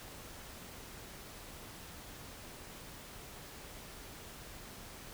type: silence
effects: pink hiss -50 dBFS RMS until 5.13 s